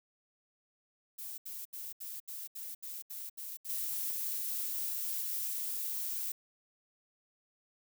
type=noise bursts; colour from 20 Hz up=violet; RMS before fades=-43 dBFS; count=16; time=1.18-5.49 s; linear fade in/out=10 ms; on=200 ms; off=74 ms
type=noise; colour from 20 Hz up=violet; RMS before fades=-37 dBFS; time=3.69-6.32 s; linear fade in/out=5 ms
effects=none